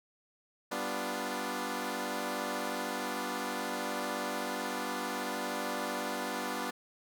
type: chord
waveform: 10% pulse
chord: G dominant seventh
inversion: none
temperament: equal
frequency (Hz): 196 / 246.9 / 293.7 / 349.2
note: G3 / B3 / D4 / F4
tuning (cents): 0 / 0 / 0 / 0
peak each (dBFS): -33 / -29 / -31 / -33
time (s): 0.71-6.71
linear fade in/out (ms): 10
effects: none